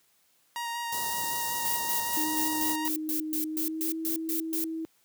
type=tone with vibrato; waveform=sawtooth; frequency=940 Hz; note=A#5; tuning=14 cents sharp; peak=-28 dBFS; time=0.56-2.88 s; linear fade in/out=0 ms; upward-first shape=square; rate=5.3 Hz; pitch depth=12 cents each way
type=band-stop noise; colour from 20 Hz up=white; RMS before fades=-34 dBFS; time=0.92-2.76 s; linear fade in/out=5 ms; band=1000 to 4900 Hz; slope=24 dB/octave
type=noise bursts; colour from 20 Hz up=violet; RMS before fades=-31 dBFS; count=13; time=1.65-4.64 s; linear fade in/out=0 ms; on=110 ms; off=130 ms
type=tone with pitch glide; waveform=sine; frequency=311.1 to 323 Hz; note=D#4 to E4; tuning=0 to -35 cents; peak=-31 dBFS; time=2.17-4.85 s; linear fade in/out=0 ms; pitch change=+65 cents; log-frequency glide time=3.45-3.96 s
effects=white hiss -67 dBFS RMS until 5.04 s + high-pass 80 Hz 12 dB/octave